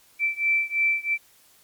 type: beating tone pair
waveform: sine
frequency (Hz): 2331 / 2334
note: D7 / D7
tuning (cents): -14 / -11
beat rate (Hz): 3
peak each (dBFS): -23 / -24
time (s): 0.19-1.18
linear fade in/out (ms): 50
effects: white hiss -57 dBFS RMS until 1.63 s + MP3 96 kbps